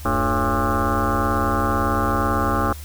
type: tone with frequency modulation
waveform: sine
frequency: 552 Hz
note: C#5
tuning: 7 cents flat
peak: -17 dBFS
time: 0.05-2.73 s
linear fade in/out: 5 ms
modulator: 129 Hz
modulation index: 6.4
effects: added 75 Hz sine -33 dBFS peak until 2.84 s + white hiss -42 dBFS RMS until 2.84 s